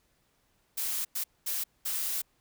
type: noise bursts at uneven times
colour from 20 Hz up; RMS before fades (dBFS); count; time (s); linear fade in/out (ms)
blue; -32; 4; 0.77-1.05 / 1.15-1.24 / 1.46-1.64 / 1.85-2.22; 10
effects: pink hiss -71 dBFS RMS until 2.4 s